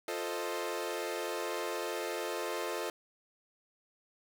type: chord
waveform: sawtooth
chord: F dominant seventh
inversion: none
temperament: equal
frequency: 349.2 / 440 / 523.3 / 622.3 Hz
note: F4 / A4 / C5 / Eb5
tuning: 0 / 0 / 0 / 0 cents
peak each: -36 / -35 / -37 / -37 dBFS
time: 0.08-2.9 s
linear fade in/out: 2 ms
effects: none